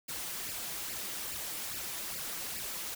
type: noise with flanger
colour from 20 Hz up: white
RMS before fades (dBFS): -39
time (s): 0.08-2.95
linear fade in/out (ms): 10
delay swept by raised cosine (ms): 0.4 to 6.2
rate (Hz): 2.4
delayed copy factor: +0.7
effects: none